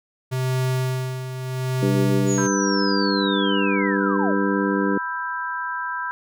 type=tone with tremolo; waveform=square; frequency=129.2 Hz; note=C3; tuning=21 cents flat; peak=-20 dBFS; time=0.31-2.48 s; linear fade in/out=20 ms; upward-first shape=sine; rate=0.75 Hz; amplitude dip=65%
type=harmonic tone; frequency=98.6 Hz; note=G2; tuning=11 cents sharp; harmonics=2 / 3 / 4 / 5; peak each=-23 / -23 / -26 / -28 dBFS; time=1.82-4.98 s; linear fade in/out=5 ms
type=linear sweep; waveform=sine; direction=down; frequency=6960 to 425.2 Hz; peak=-26 dBFS; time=2.26-4.36 s; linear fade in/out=50 ms
type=chord; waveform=sine; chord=E minor; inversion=second; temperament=just; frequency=988.9 / 1318.5 / 1582.2 Hz; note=B5 / E6 / G6; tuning=+2 / 0 / +16 cents; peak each=-28 / -32 / -28 dBFS; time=2.38-6.11 s; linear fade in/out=0 ms
effects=none